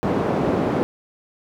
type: band-pass noise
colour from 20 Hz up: white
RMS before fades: -21 dBFS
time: 0.03-0.83 s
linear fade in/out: 0 ms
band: 120 to 480 Hz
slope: 12 dB/octave
effects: none